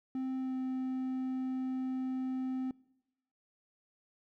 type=tone with pitch glide; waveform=triangle; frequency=261.2 to 259.2 Hz; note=C4 to C4; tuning=-3 to -16 cents; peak=-31 dBFS; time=0.15-2.71 s; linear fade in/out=2 ms; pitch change=-13 cents; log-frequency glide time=0.39-0.55 s; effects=noise-tail reverb RT60 0.9 s tail -23 dB re dry